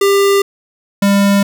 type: tone pair in turn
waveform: square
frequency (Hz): 397.6 / 199.84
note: G4 / G3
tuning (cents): +25 / +34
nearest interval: octave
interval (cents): 1191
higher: first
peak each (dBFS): -9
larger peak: neither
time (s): 0.01-0.42 / 1.02-1.43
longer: neither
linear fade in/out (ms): 5
effects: none